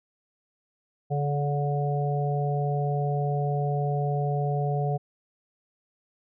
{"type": "harmonic tone with a mistuned harmonic", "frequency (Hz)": 143.4, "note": "D3", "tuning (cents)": -41, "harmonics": [1, 3, 4, 5], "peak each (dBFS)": [-25, -32, -36, -31], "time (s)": [1.1, 4.98], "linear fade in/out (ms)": 20, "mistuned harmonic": 5, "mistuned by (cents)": 23, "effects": []}